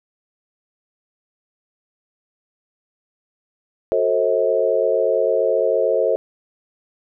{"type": "chord", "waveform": "sine", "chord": "F# diminished seventh", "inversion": "none", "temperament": "just", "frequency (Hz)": [370, 444, 532.8, 639.4], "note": ["F#4", "A4", "C5", "Eb5"], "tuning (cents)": [0, 16, 31, 47], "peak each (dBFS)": [-25, -20, -19, -21], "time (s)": [3.92, 6.16], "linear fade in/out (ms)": 0, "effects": []}